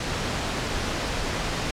pink noise, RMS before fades -28 dBFS, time 0-1.71 s, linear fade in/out 5 ms, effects low-pass 6000 Hz 12 dB/octave + AAC 64 kbps

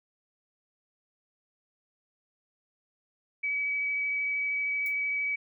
sine tone with vibrato, 2280 Hz, C#7, 48 cents sharp, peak -27 dBFS, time 3.43-5.36 s, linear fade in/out 10 ms, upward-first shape triangle, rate 13 Hz, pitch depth 11 cents each way
violet noise with exponential decay, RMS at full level -41 dBFS, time 4.86-4.96 s, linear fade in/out 1 ms, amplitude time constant 21 ms
effects none

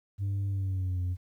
sine tone with pitch glide, 99 to 90.26 Hz, G2 to F#2, +18 to -42 cents, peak -25 dBFS, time 0.18-1.17 s, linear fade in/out 50 ms, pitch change -160 cents, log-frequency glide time 0.48-0.99 s, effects tanh soft clip ceiling -27 dBFS + 11-bit

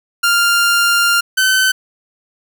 sawtooth tone pair in turn, 1396.9 / 1526.1 Hz, F6 / G6, 0 / -47 cents, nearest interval major second, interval 153 cents, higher second, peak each -7 dBFS, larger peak neither, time 0.23-1.21 / 1.37-1.72 s, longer first, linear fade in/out 10 ms, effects none

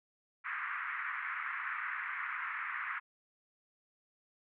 white band-pass noise, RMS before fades -39 dBFS, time 0.44-3 s, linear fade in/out 20 ms, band 1100 to 2100 Hz, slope 48 dB/octave, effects none

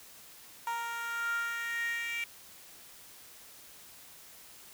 10% pulse tone with high-pass filter sweep, 466.2 Hz, A#4, in tune, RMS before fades -35 dBFS, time 0.67-2.24 s, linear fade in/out 2 ms, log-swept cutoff 970 to 2300 Hz, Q 7.3, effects white hiss -53 dBFS RMS until 4.73 s

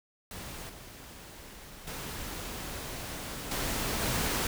pink noise with level steps, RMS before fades -42 / -48 / -39 / -32 / -30 dBFS, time 0.31-4.47 s, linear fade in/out 2 ms, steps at 0.69 / 1.87 / 3.51 / 4.01 s, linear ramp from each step 5 ms, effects none

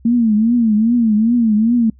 sine tone with vibrato, 225.8 Hz, A3, 45 cents sharp, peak -10 dBFS, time 0.05-1.9 s, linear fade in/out 5 ms, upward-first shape triangle, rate 2.5 Hz, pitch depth 150 cents each way, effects noise-tail reverb RT60 0.1 s tail -25 dB re dry + added 65 Hz sine -43 dBFS peak until 1.99 s

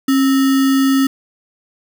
sine tone with sample-and-hold, 270 Hz, C#4, 45 cents flat, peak -10 dBFS, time 0.08-1.07 s, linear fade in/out 5 ms, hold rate 1575 Hz, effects none

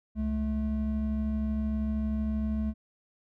triangle tone pair together, 67.78 / 216.2 Hz, C#2 / A3, -38 / -30 cents, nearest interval octave + minor sixth, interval 2008 cents, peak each -29 / -27 dBFS, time 0.15-2.74 s, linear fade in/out 50 ms, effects none

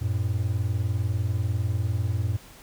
triangle tone pair together, 91.6 / 111.66 Hz, F#2 / A2, -17 / +26 cents, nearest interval minor third, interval 343 cents, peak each -24 dBFS, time 0.01-2.37 s, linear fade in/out 10 ms, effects pink hiss -49 dBFS RMS until 2.62 s

